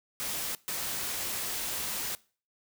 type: noise bursts at uneven times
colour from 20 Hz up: white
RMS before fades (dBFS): -34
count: 2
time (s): 0.2-0.55 / 0.68-2.15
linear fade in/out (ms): 0
effects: noise-tail reverb RT60 0.4 s tail -22 dB re dry